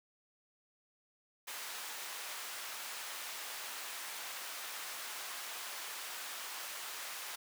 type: high-pass noise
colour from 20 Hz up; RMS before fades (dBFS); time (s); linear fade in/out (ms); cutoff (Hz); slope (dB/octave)
pink; -44; 1.47-7.36; 10; 1000; 12
effects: none